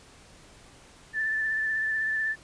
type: tone with vibrato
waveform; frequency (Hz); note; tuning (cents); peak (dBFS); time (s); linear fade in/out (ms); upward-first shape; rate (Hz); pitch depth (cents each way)
sine; 1760; A6; 0; -25; 1.13-2.36; 50; sine; 16; 20
effects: pink hiss -53 dBFS RMS until 2.43 s + resampled to 22050 Hz